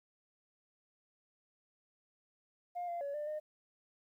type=tone with pitch steps; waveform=sine; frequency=707 / 690 / 565 / 595 / 610 Hz; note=F5 / F5 / C#5 / D5 / D#5; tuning=+21 / -21 / +33 / +22 / -34 cents; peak=-35 dBFS; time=2.75-3.4 s; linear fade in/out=20 ms; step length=130 ms; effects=tanh soft clip ceiling -34 dBFS + 12-bit